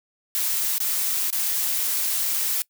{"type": "noise with dropouts", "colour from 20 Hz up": "blue", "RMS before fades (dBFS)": -24, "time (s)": [0.35, 2.62], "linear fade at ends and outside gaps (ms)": 0, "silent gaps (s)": [[0.781, 0.803], [1.303, 1.327]], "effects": ["noise-tail reverb RT60 0.1 s tail -23 dB re dry"]}